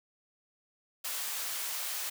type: high-pass noise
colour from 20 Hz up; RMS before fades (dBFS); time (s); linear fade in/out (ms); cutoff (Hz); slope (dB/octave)
white; -36; 1.04-2.1; 10; 700; 12
effects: none